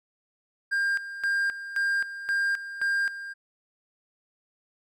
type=tone with tremolo; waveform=triangle; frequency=1601 Hz; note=G6; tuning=36 cents sharp; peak=-21 dBFS; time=0.71-3.34 s; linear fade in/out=20 ms; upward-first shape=square; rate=1.9 Hz; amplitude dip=75%; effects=none

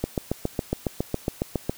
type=click train; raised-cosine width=2 ms; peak=-10 dBFS; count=13; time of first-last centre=0.04-1.695 s; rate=7.25 Hz; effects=white hiss -47 dBFS RMS until 1.77 s

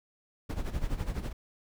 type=noise with tremolo; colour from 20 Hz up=brown; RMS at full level=-30 dBFS; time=0.49-1.33 s; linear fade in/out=10 ms; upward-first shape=sine; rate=12 Hz; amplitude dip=75%; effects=none

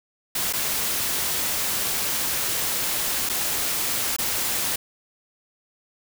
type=noise with dropouts; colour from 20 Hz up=white; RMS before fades=-25 dBFS; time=0.35-4.76 s; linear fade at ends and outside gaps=5 ms; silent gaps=0.527-0.534 / 3.291-3.296 / 4.165-4.185 s; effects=none

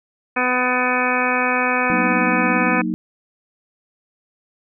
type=harmonic tone; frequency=250.8 Hz; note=B3; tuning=27 cents sharp; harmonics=1 / 2 / 3 / 4 / 5 / 6 / 7 / 9 / 10; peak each=-25 / -25 / -25 / -25 / -25 / -25 / -25 / -25 / -25 dBFS; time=0.36-2.82 s; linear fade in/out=10 ms
type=chord; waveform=sine; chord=D# minor; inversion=first; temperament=equal; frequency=185 / 233.1 / 311.1 Hz; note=F#3 / A#3 / D#4; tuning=0 / 0 / 0 cents; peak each=-24 dBFS; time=1.9-2.94 s; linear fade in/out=0 ms
effects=none

